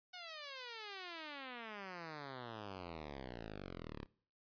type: exponential sweep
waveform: 5% pulse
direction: down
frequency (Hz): 740 to 34.04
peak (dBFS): -35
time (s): 0.13-4.06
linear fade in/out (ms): 10
effects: noise-tail reverb RT60 0.5 s tail -22 dB re dry + resampled to 11025 Hz